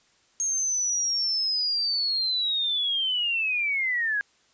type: linear sweep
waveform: sine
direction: down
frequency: 6500 to 1620 Hz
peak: -23 dBFS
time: 0.4-4.21 s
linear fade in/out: 0 ms
effects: white hiss -63 dBFS RMS until 4.53 s + resampled to 16000 Hz